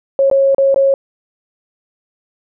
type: tone with dropouts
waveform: sine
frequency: 546 Hz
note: C#5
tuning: 26 cents flat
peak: -8 dBFS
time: 0.19-0.94 s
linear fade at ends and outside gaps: 1 ms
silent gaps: 0.3-0.313 / 0.547-0.582 / 0.744-0.76 s
effects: none